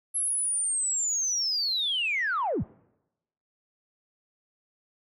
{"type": "linear sweep", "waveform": "sine", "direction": "down", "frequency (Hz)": [11175, 32.7], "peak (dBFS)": -24, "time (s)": [0.14, 2.64], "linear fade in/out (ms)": 20, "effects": ["noise-tail reverb RT60 0.9 s tail -24 dB re dry", "tanh soft clip ceiling -20 dBFS"]}